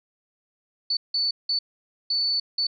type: tone bursts at uneven times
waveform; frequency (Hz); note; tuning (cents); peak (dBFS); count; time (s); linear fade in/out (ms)
sine; 4484; C#8; +19; -21; 5; 0.9-0.97 / 1.14-1.31 / 1.49-1.59 / 2.1-2.4 / 2.58-2.67; 5
effects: none